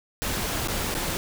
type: noise with dropouts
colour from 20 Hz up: pink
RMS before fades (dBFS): -28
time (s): 0.22-1.17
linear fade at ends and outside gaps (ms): 0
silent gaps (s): 0.674-0.684 / 0.942-0.95
effects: none